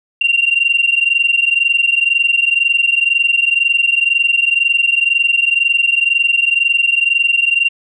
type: tone pair together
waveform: sine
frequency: 2757 / 2779 Hz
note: F7 / F7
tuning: -23 / -9 cents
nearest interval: unison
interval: 14 cents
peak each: -13 dBFS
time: 0.21-7.69 s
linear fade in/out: 5 ms
effects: tanh soft clip ceiling -3 dBFS